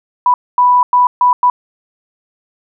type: tone bursts at uneven times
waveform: sine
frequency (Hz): 987.8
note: B5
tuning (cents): 0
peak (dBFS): -6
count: 5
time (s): 0.26-0.34 / 0.58-0.83 / 0.93-1.07 / 1.21-1.33 / 1.43-1.5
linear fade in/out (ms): 2
effects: none